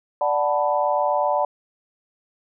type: chord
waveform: sine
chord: B minor seventh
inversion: first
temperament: equal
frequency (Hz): 587.3 / 740 / 880 / 987.8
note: D5 / F#5 / A5 / B5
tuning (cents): 0 / 0 / 0 / 0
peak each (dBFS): -22 / -24 / -24 / -25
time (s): 0.21-1.45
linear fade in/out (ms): 2
effects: none